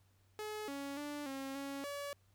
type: tone with pitch steps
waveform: sawtooth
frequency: 425.8 / 279.4 / 292.5 / 270.4 / 277.3 / 570 Hz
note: G#4 / C#4 / D4 / C#4 / C#4 / C#5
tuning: +43 / +14 / -7 / -43 / +1 / +48 cents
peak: -37 dBFS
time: 0.39-2.13 s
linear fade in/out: 0 ms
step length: 290 ms
effects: added 96 Hz sine -68 dBFS peak until 2.34 s + pink hiss -75 dBFS RMS until 2.34 s